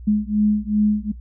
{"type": "beating tone pair", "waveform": "sine", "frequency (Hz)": [209.1, 211.7], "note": ["G#3", "G#3"], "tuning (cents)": [12, 33], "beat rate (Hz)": 2.6, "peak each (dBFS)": -19, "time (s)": [0.07, 1.12], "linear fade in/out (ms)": 10, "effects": ["noise-tail reverb RT60 0.1 s tail -17 dB re dry", "added 60 Hz sine -34 dBFS peak until 1.2 s"]}